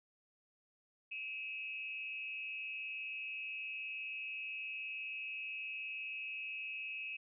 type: tone with amplitude modulation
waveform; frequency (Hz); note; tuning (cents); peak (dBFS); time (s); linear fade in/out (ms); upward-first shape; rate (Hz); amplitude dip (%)
sine; 2574; E7; -42; -37; 1.11-7.17; 10; sine; 219; 75
effects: none